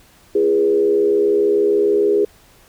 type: tone with frequency modulation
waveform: sine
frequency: 409.9 Hz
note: G#4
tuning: 23 cents flat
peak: -12 dBFS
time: 0.35-2.25 s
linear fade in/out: 5 ms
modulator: 73.4 Hz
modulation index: 0.75
effects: pink hiss -50 dBFS RMS until 2.68 s